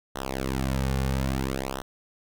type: tone with flanger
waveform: sawtooth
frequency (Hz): 66.3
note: C2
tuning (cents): +23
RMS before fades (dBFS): -28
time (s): 0.15-1.82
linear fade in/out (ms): 10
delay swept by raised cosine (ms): 0.42 to 3.12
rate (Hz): 0.6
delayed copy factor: -0.95
effects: none

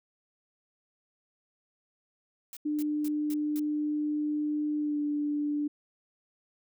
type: noise bursts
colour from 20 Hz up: blue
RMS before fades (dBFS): -43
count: 5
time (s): 2.53-3.595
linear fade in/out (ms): 0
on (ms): 37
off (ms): 220
type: tone with pitch glide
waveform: sine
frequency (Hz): 299.3 to 294.2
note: D4 to D4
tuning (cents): +33 to +3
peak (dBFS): -27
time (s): 2.65-5.68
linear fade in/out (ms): 10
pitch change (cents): -30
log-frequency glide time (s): 4.79-4.99
effects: none

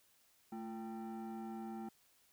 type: tone with frequency modulation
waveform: sine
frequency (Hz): 220.5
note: A3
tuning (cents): +4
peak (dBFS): -40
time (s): 0.52-1.89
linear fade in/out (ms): 5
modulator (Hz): 565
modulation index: 0.95
effects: tanh soft clip ceiling -41 dBFS + white hiss -71 dBFS RMS until 2.32 s

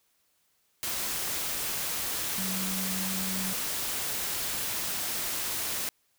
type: tone in noise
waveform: sine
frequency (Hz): 188.9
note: F#3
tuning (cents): +36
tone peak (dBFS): -34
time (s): 2.38-3.53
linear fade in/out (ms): 0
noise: white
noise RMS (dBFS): -32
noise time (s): 0.83-5.89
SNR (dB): -5
effects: white hiss -71 dBFS RMS until 6.18 s

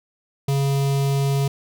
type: tone with notch filter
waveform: square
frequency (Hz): 138.59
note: C#3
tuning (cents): 0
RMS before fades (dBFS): -20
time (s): 0.48-1.48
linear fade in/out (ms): 5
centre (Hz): 1600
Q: 1.2
effects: none

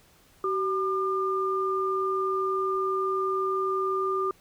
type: tone pair together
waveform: sine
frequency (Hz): 381.6 / 1202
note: G4 / D6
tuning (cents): -47 / +40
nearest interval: octave + minor sixth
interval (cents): 1987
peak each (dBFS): -27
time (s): 0.44-4.31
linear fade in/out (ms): 2
effects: pink hiss -59 dBFS RMS until 4.4 s

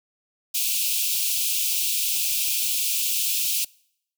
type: high-pass noise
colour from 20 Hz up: white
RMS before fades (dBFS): -24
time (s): 0.54-3.65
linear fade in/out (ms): 10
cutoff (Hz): 2400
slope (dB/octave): 96
effects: noise-tail reverb RT60 0.7 s tail -25 dB re dry

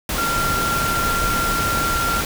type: tone in noise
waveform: sine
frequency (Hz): 1378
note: F6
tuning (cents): -24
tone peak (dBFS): -20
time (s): 0.18-2.21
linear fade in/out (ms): 2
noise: pink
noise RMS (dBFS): -23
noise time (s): 0.09-2.25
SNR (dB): 0
effects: none

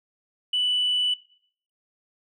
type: tone with frequency modulation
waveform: sine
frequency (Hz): 2973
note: F#7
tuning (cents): +8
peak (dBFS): -20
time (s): 0.53-1.14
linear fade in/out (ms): 5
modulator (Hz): 59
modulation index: 0.36
effects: noise-tail reverb RT60 0.6 s tail -21 dB re dry + tanh soft clip ceiling -17 dBFS

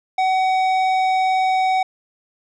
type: tone with tanh clipping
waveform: sine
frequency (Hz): 753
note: F#5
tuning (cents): +30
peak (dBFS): -17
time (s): 0.18-1.83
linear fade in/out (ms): 5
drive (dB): 12
effects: none

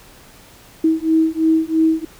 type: beating tone pair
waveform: sine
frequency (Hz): 319.3 / 322.3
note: D#4 / E4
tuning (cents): +45 / -39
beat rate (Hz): 3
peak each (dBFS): -16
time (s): 0.84-2.05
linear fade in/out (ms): 5
effects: pink hiss -45 dBFS RMS until 2.19 s

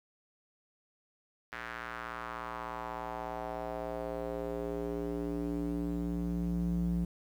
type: tone with band-pass filter sweep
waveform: square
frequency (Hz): 58.27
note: A#1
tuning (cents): 0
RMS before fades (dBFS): -36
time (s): 1.52-7.05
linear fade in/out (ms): 5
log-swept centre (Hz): 1700 to 160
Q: 2.4
effects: 10-bit

